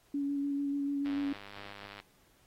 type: tone with vibrato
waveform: sine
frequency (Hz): 282.3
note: C#4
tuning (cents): +32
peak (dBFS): -30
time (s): 0.14-1.33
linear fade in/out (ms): 5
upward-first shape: square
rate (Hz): 6.8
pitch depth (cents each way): 12
type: click train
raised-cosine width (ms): 0.3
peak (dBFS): -30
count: 96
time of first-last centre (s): 1.06-2.001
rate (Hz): 101
effects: pink hiss -67 dBFS RMS until 2.46 s + AAC 48 kbps